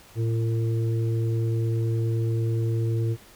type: harmonic tone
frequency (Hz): 113.7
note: A#2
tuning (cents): -43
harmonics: 1 / 3 / 4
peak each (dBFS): -22 / -32 / -36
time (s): 0.15-3.17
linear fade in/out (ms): 50
effects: pink hiss -51 dBFS RMS until 3.35 s